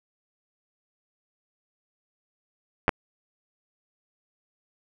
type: clicks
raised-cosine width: 0.5 ms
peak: -5 dBFS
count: 2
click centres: 2.881 / 2.892 s
effects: none